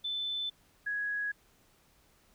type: tone pair in turn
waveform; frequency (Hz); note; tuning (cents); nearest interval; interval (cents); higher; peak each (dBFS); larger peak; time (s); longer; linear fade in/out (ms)
sine; 3520 / 1666.5; A7 / G#6; 0 / +5; octave + minor second; 1295; first; -32 / -31; second; 0.04-0.5 / 0.86-1.32; neither; 10
effects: pink hiss -66 dBFS RMS until 2.34 s